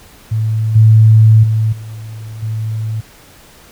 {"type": "tone with level steps", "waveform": "sine", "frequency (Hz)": 110, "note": "A2", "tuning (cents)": 0, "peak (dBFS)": [-12, -3, -10, -25, -16], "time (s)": [0.31, 3.01], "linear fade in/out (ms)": 10, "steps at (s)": [0.75, 1.43, 1.72, 2.42], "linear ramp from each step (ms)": 10, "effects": ["pink hiss -42 dBFS RMS until 3.71 s"]}